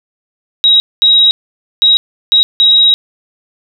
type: tone bursts at uneven times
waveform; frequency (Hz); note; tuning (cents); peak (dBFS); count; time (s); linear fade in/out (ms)
sine; 3821; A#7; +42; -4; 5; 0.64-0.8 / 1.02-1.31 / 1.82-1.97 / 2.32-2.43 / 2.6-2.94; 0
effects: none